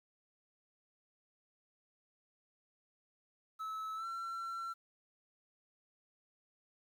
triangle tone with pitch glide, 1300 to 1352.9 Hz, E6 to E6, -24 to +45 cents, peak -37 dBFS, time 3.59-4.74 s, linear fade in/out 20 ms, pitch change +69 cents, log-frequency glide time 3.95-4.06 s, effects 11-bit

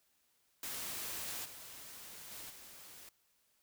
white noise with level steps, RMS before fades -42 / -51 / -48 / -54 dBFS, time 0.63-3.09 s, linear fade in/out 2 ms, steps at 1.44 / 2.3 / 2.49 s, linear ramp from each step 20 ms, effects white hiss -75 dBFS RMS until 3.62 s

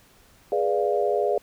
sine chord, G# diminished seventh, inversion none, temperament equal with one note detuned, 415.3 / 490.2 / 587.3 / 698.5 Hz, G#4 / B4 / D5 / F5, 0 / -13 / 0 / 0 cents, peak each -24 / -27 / -26 / -27 dBFS, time 0.52-1.38 s, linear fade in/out 2 ms, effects pink hiss -56 dBFS RMS until 1.42 s

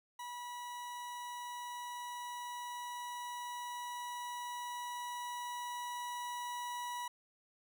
40% pulse tone with level ramp, 973 Hz, B5, 26 cents flat, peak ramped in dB -42 to -38 dBFS, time 0.19-7.08 s, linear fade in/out 5 ms, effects none

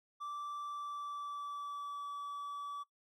triangle tone with pitch glide, 1168 to 1148.6 Hz, D6 to D6, -10 to -39 cents, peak -38 dBFS, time 0.2-2.84 s, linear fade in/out 20 ms, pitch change -29 cents, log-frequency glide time 0.6-2.08 s, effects noise-tail reverb RT60 0.1 s tail -22 dB re dry

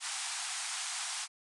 white band-pass noise, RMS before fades -38 dBFS, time 0-1.28 s, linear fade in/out 50 ms, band 700 to 9800 Hz, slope 96 dB/octave, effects none

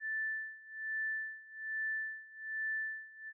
sine tone with tremolo, 1760 Hz, A6, in tune, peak -33 dBFS, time 0-3.33 s, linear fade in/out 50 ms, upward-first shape sine, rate 1.2 Hz, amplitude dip 90%, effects none

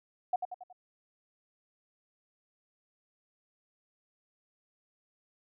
sine tone with echo, 729 Hz, F#5, 26 cents flat, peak -25 dBFS, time 0.33-0.36 s, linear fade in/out 5 ms, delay 92 ms, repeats 4, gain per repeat -6 dB, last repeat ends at 0.728 s, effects none

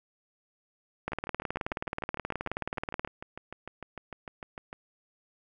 two click trains, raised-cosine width 0.5 ms, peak -16 / -24 dBFS, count 38 / 25, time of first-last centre 1.08-3.048 / 1.12-4.729 s, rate 18.8 / 6.65 Hz, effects none

